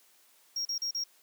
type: tone bursts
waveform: triangle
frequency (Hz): 5588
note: F8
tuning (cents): 0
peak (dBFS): -29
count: 4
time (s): 0.56-1.039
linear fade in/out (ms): 5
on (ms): 92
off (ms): 37
effects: white hiss -63 dBFS RMS until 1.22 s + high-pass 300 Hz 12 dB/octave